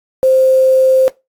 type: tone with quantisation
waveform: sine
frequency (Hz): 523.3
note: C5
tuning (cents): 0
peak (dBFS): -7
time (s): 0.23-1.08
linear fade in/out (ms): 0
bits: 5
effects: noise-tail reverb RT60 0.2 s tail -18 dB re dry + AAC 64 kbps